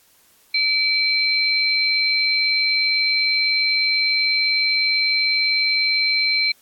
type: tone pair together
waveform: sine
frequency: 2313 / 4121 Hz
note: D7 / C8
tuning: -27 / -27 cents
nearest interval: minor seventh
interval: 1000 cents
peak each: -19 dBFS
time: 0.54-6.52 s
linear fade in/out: 5 ms
effects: white hiss -56 dBFS RMS until 6.61 s + AAC 64 kbps